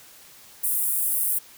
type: high-pass noise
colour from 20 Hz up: pink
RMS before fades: -24 dBFS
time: 0.63-1.39 s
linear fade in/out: 10 ms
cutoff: 9200 Hz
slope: 48 dB/octave
effects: white hiss -49 dBFS RMS until 1.57 s